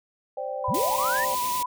sine chord, C suspended second, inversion none, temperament equal with one note detuned, 523.3 / 585.6 / 784 Hz, C5 / D5 / G5, 0 / -5 / 0 cents, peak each -32 / -33 / -34 dBFS, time 0.37-1.35 s, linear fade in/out 5 ms
sine tone with vibrato, 992 Hz, B5, 7 cents sharp, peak -25 dBFS, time 0.64-1.66 s, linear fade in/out 5 ms, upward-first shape sine, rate 10 Hz, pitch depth 27 cents each way
sine linear sweep, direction up, 70.3 to 1897 Hz, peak -26 dBFS, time 0.68-1.25 s, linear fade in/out 5 ms
white band-stop noise, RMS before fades -32 dBFS, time 0.74-1.63 s, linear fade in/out 5 ms, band 690 to 2000 Hz, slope 48 dB/octave
effects none

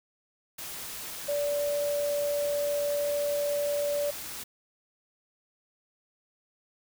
sine tone in noise, 579 Hz, D5, 25 cents flat, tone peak -26 dBFS, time 1.28-4.11 s, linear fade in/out 10 ms, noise white, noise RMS -39 dBFS, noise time 0.58-4.44 s, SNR +10 dB, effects none

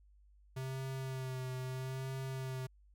square tone with vibrato, 130.81 Hz, C3, in tune, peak -39 dBFS, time 0.56-2.67 s, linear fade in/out 10 ms, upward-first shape sine, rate 0.77 Hz, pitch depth 28 cents each way, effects added 50 Hz sine -61 dBFS peak until 2.94 s

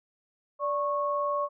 sine tone pair together, 582.7 / 1100 Hz, D5 / C#6, -14 / -14 cents, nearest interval major seventh, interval 1100 cents, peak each -29 / -28 dBFS, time 0.59-1.49 s, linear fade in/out 50 ms, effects none

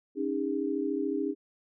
sine chord, C# suspended second, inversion none, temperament equal with one note detuned, 277.2 / 311.1 / 404.9 Hz, C#4 / D#4 / G#4, 0 / 0 / -44 cents, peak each -32 dBFS, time 0.15-1.35 s, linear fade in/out 50 ms, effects none

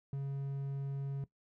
triangle tone, 138.3 Hz, C#3, 4 cents flat, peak -33 dBFS, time 0.13-1.24 s, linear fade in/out 2 ms, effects noise-tail reverb RT60 0.1 s tail -17 dB re dry

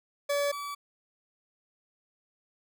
40% pulse tone pair in turn, 572 / 1148 Hz, D5 / D6, -46 / -40 cents, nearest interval octave, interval 1206 cents, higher second, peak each -25 / -34 dBFS, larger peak first, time 0.29-0.52 / 0.52-0.75 s, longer neither, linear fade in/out 10 ms, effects none

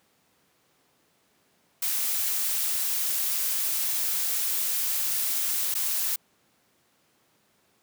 blue noise with dropouts, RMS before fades -27 dBFS, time 1.82-6.16 s, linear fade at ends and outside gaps 5 ms, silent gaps 5.742-5.75 s, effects pink hiss -66 dBFS RMS until 7.82 s + high-pass 150 Hz 12 dB/octave

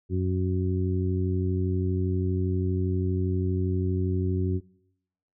harmonic tone, 92.5 Hz, F#2, in tune, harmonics 1 / 2 / 3 / 4, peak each -25 / -31 / -33 / -31 dBFS, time 0.09-4.61 s, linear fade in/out 50 ms, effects noise-tail reverb RT60 0.8 s tail -23 dB re dry

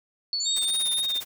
sine tone with exponential decay, 4435 Hz, C#8, in tune, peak -23 dBFS, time 0.33-1.07 s, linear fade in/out 1 ms, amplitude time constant 160 ms
sine linear sweep, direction up, 6950 to 11000 Hz, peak -28 dBFS, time 0.4-1.02 s, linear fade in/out 5 ms
sine tone with vibrato, 3674 Hz, A#7, 26 cents flat, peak -24 dBFS, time 0.45-1.21 s, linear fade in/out 20 ms, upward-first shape sine, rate 3.8 Hz, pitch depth 22 cents each way
white noise with tremolo, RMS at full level -36 dBFS, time 0.56-1.25 s, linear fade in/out 2 ms, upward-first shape sine, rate 17 Hz, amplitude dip 100%
effects none

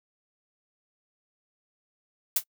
blue noise with exponential decay, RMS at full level -17 dBFS, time 2.36-2.44 s, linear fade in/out 5 ms, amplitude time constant 16 ms, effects noise-tail reverb RT60 0.1 s tail -26 dB re dry

